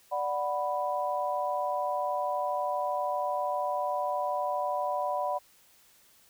sine chord, B minor, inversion first, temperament equal, 587.3 / 740 / 987.8 Hz, D5 / F#5 / B5, 0 / 0 / 0 cents, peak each -32 dBFS, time 0.11-5.39 s, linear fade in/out 20 ms, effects white hiss -61 dBFS RMS until 6.29 s

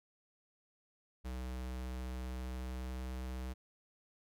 square tone with pitch glide, 63.2 to 63.68 Hz, B1 to C2, +41 to -46 cents, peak -40 dBFS, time 1.24-3.54 s, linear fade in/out 20 ms, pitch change +13 cents, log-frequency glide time 2.24-3.13 s, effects none

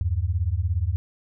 sine beating tone pair, 79 / 96 Hz, D#2 / G2, +27 / -36 cents, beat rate 17 Hz, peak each -24 dBFS, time 0.01-0.96 s, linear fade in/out 0 ms, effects none

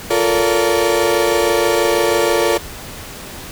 35% pulse chord, Bb major seventh, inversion second, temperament equal with one note detuned, 349.2 / 440 / 466.2 / 573.6 Hz, F4 / A4 / Bb4 / D5, 0 / 0 / 0 / -41 cents, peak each -17 dBFS, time 0.1-2.58 s, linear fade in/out 10 ms, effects pink hiss -32 dBFS RMS until 3.51 s

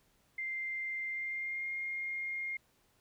sine tone with pitch glide, 2093 to 2128 Hz, C7 to C7, 0 to +29 cents, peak -35 dBFS, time 0.38-2.57 s, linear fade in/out 5 ms, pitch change +29 cents, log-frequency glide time 1.09-1.7 s, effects pink hiss -71 dBFS RMS until 3 s

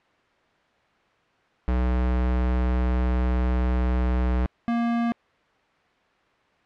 square tone pair in turn, 62.1 / 234.5 Hz, B1 / A#3, +10 / +11 cents, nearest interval octave + major seventh, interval 2301 cents, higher second, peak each -21 / -22 dBFS, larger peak first, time 1.68-4.46 / 4.68-5.12 s, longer first, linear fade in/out 0 ms, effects white hiss -61 dBFS RMS until 6.65 s + low-pass 2000 Hz 12 dB/octave

